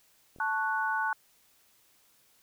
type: clicks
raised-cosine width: 2 ms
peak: -40 dBFS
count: 2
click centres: 0.362 / 0.386 s
type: chord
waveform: sine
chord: F# minor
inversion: first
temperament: equal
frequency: 880 / 1108.7 / 1480 Hz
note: A5 / C#6 / F#6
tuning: 0 / 0 / 0 cents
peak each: -31 / -35 / -30 dBFS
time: 0.4-1.13 s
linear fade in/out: 2 ms
effects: white hiss -65 dBFS RMS until 2.42 s